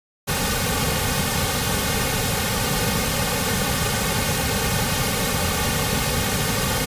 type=noise with comb filter; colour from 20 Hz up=pink; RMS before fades=-22 dBFS; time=0.27-6.86 s; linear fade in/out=20 ms; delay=3 ms; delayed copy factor=-0.95; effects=resampled to 32000 Hz